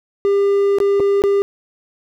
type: tone with dropouts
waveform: triangle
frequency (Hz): 399.7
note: G4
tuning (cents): +34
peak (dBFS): -10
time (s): 0.25-1.42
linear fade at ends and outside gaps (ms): 0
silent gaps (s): 0.785-0.802 / 0.998-1.003 / 1.22-1.238
effects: none